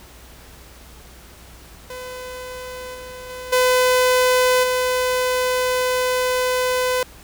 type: tone with level steps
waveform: sawtooth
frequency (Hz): 505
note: B4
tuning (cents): +39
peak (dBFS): -27 / -30 / -27 / -10 / -14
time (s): 1.9-7.03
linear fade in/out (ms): 2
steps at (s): 2.94 / 3.29 / 3.52 / 4.63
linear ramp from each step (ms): 10
effects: added 60 Hz sine -45 dBFS peak until 7.23 s + pink hiss -45 dBFS RMS until 7.23 s